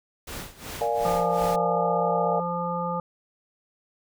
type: noise with tremolo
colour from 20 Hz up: pink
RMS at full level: -35 dBFS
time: 0.27-1.56 s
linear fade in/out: 5 ms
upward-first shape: sine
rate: 2.7 Hz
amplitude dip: 85%
type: chord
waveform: sine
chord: Bb dominant seventh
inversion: none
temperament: equal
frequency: 466.2 / 587.3 / 698.5 / 830.6 Hz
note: Bb4 / D5 / F5 / Ab5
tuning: 0 / 0 / 0 / 0 cents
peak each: -28 dBFS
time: 0.81-2.4 s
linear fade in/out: 2 ms
type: harmonic tone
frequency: 173.4 Hz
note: F3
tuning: 12 cents flat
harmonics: 1 / 3 / 5 / 7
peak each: -31 / -31 / -31 / -31 dBFS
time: 1.05-3 s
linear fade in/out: 2 ms
effects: none